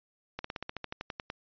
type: slowing click train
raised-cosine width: 0.3 ms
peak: -20 dBFS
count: 13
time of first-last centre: 0.39-1.301 s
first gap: 54 ms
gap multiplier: 1.06
effects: resampled to 11025 Hz